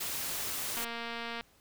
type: noise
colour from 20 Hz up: white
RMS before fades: -36 dBFS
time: 0-0.85 s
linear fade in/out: 10 ms
type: click train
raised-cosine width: 0.3 ms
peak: -23 dBFS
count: 150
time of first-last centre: 0.77-1.409 s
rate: 233 Hz
effects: pink hiss -64 dBFS RMS until 1.6 s